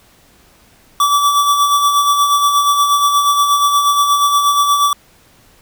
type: tone with tremolo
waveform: square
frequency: 1154 Hz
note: D6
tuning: 31 cents flat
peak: -9 dBFS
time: 1-4.93 s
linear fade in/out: 2 ms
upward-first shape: sine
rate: 8.4 Hz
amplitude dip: 45%
effects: pink hiss -49 dBFS RMS until 5.61 s